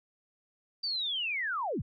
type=linear sweep; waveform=sine; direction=down; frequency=4699 to 56.6 Hz; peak=-30 dBFS; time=0.83-1.82 s; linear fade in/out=10 ms; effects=none